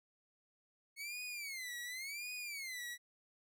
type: tone with vibrato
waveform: sawtooth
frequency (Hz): 2185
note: C#7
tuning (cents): -26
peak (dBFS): -39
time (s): 0.96-2.98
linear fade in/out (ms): 50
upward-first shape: sine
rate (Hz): 0.91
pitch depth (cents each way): 220
effects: none